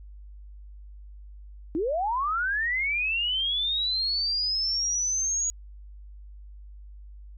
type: linear sweep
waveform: sine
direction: up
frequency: 293.7 to 6770 Hz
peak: -24 dBFS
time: 1.75-5.5 s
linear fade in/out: 0 ms
effects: added 50 Hz sine -42 dBFS peak until 7.37 s